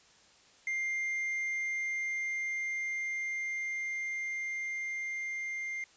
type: tone with level ramp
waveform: triangle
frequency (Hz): 2100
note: C7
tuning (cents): +6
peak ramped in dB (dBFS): -29 to -33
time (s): 0.67-5.84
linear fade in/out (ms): 2
effects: white hiss -61 dBFS RMS until 5.96 s + resampled to 16000 Hz